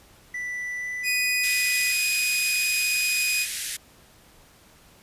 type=tone with pitch glide; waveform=triangle; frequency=1975.5 to 1988.1 Hz; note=B6 to B6; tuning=0 to +11 cents; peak=-27 dBFS; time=0.34-1.92 s; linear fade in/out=5 ms; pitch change=+11 cents; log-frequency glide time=0.76-0.88 s
type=tone; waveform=sawtooth; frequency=2489 Hz; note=D#7; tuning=in tune; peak=-19 dBFS; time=1.03-3.47 s; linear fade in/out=50 ms
type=band-pass noise; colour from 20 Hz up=white; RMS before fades=-32 dBFS; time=1.43-3.77 s; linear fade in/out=10 ms; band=1600 to 12000 Hz; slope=48 dB/octave
effects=pink hiss -54 dBFS RMS until 5.02 s + resampled to 32000 Hz